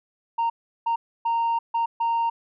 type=tone bursts at uneven times; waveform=sine; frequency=925 Hz; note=A#5; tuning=14 cents flat; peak=-18 dBFS; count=5; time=0.38-0.5 / 0.86-0.96 / 1.25-1.59 / 1.74-1.86 / 2-2.3 s; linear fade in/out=10 ms; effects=tanh soft clip ceiling -19 dBFS